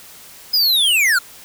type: linear sweep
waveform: square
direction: down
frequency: 5090 to 1349 Hz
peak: -13 dBFS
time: 0.53-1.19 s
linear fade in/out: 10 ms
effects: white hiss -41 dBFS RMS until 1.44 s

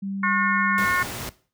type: tone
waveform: sine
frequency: 196 Hz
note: G3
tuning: in tune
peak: -27 dBFS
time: 0.02-0.85 s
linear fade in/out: 10 ms
type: harmonic tone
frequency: 360.7 Hz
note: F#4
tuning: 44 cents flat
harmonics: 3 / 4 / 5 / 6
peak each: -24 / -25 / -26 / -27 dBFS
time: 0.23-1.03 s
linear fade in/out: 5 ms
type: noise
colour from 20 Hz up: pink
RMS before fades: -32 dBFS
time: 0.78-1.29 s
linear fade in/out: 0 ms
effects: noise-tail reverb RT60 0.4 s tail -18 dB re dry + high-pass 60 Hz 12 dB/octave

